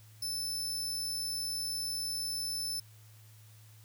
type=tone; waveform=sawtooth; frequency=5274 Hz; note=E8; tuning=in tune; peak=-31 dBFS; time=0.22-2.8 s; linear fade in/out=5 ms; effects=added 108 Hz sine -54 dBFS peak until 3.84 s + white hiss -62 dBFS RMS until 3.84 s